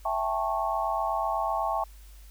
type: chord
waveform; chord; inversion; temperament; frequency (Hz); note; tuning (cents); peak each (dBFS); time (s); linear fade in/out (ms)
sine; A dominant seventh; second; just; 660 / 792 / 880 / 1100; E5 / G5 / A5 / C#6; +2 / +18 / 0 / -14; -31; 0.05-1.84; 5
effects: added 50 Hz sine -46 dBFS peak until 2.3 s + white hiss -58 dBFS RMS until 2.3 s